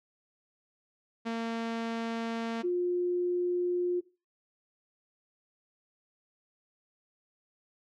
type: tone pair in turn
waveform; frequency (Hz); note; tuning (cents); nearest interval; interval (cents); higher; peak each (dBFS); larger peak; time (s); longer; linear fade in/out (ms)
sawtooth / sine; 228.9 / 355.2; A#3 / F4; -31 / +29; minor sixth; 760; second; -27 / -26; second; 1.25-2.63 / 2.63-4.01; neither; 20
effects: noise-tail reverb RT60 0.3 s tail -18 dB re dry + low-pass 4000 Hz 12 dB/octave